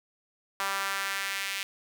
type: tone with high-pass filter sweep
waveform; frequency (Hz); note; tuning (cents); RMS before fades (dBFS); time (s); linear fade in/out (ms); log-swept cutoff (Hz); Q
sawtooth; 196; G3; 0; -32; 0.6-1.63; 0; 1100 to 2400; 1.7
effects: none